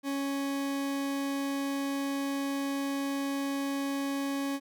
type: tone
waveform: 40% pulse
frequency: 277.2 Hz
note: C#4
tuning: in tune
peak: -29 dBFS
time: 0.03-4.6 s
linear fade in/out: 50 ms
effects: none